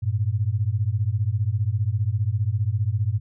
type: beating tone pair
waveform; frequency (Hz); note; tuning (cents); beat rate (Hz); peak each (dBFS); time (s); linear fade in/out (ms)
sine; 98 / 113; G2 / A2; 0 / +47; 15; -23; 0.02-3.2; 20
effects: none

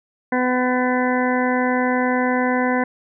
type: harmonic tone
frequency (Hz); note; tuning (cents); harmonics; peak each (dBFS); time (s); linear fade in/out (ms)
251.6; B3; +32; 1 / 2 / 3 / 4 / 6 / 7 / 8; -20 / -23 / -25 / -26 / -28 / -28 / -29; 0.32-2.84; 5
effects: none

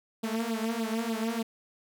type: tone with flanger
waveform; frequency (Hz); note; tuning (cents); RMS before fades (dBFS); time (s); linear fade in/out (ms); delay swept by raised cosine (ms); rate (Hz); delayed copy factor
sawtooth; 226; A3; +47; -31; 0.23-1.43; 10; 0.23 to 4.83; 3.4; +0.95
effects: none

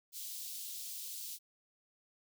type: high-pass noise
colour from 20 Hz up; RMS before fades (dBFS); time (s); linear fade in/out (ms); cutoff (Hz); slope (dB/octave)
white; -44; 0.12-1.39; 50; 3400; 24
effects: none

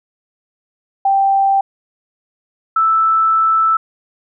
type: tone pair in turn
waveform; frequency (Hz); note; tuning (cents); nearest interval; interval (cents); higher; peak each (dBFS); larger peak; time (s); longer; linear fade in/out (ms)
sine; 784 / 1318.5; G5 / E6; 0 / 0; major sixth; 900; second; -10; neither; 1.05-1.61 / 2.76-3.77; second; 5
effects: none

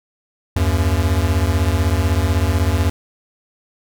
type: beating tone pair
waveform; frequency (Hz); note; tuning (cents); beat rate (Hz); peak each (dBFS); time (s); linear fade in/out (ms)
square; 77.78 / 93.78; D#2 / F#2; 0 / +24; 16; -18; 0.56-2.9; 5
effects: none

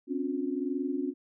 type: tone cluster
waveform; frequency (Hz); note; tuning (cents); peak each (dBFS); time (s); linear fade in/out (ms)
sine; 262.3 / 283.9 / 358.4; C4 / C#4 / F4; +4 / +41 / +45; -33 / -32 / -35; 0.07-1.14; 50
effects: none

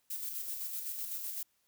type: noise with tremolo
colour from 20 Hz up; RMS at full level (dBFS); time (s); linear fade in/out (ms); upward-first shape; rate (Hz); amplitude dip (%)
violet; -38; 0.1-1.43; 5; square; 7.9; 35
effects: white hiss -75 dBFS RMS until 1.67 s

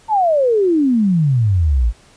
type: exponential sweep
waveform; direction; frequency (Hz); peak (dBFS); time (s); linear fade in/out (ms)
sine; down; 910 to 51.91; -11; 0.08-1.93; 50
effects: pink hiss -49 dBFS RMS until 2.16 s + resampled to 22050 Hz

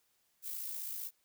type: noise with amplitude modulation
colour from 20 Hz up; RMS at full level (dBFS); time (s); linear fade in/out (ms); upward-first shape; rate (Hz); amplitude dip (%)
violet; -39; 0.42-1.11; 50; sine; 55.8; 45
effects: white hiss -75 dBFS RMS until 1.24 s

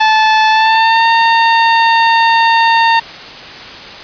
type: tone with pitch glide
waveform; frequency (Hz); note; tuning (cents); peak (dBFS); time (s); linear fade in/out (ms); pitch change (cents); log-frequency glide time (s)
sawtooth; 872 to 914.8; A5 to A#5; -16 to -33; -3; 0-3; 10; +83; 0.49-1.06
effects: white hiss -29 dBFS RMS until 4.03 s + resampled to 11025 Hz

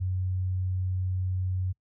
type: tone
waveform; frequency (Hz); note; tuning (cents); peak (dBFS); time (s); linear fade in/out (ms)
sine; 92.5; F#2; 0; -26; 0-1.73; 20
effects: noise-tail reverb RT60 0.1 s tail -23 dB re dry

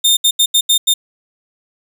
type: tone bursts at uneven times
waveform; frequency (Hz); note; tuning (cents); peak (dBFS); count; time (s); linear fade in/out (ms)
sawtooth; 3632; A#7; -46; -6; 6; 0.04-0.17 / 0.24-0.31 / 0.39-0.46 / 0.54-0.61 / 0.69-0.78 / 0.87-0.94; 10
effects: none

